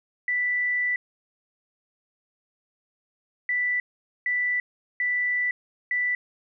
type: tone bursts at uneven times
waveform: sine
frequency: 1975.5 Hz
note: B6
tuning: in tune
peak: -22 dBFS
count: 5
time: 0.28-0.96 / 3.49-3.8 / 4.26-4.6 / 5-5.51 / 5.91-6.15 s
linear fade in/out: 2 ms
effects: none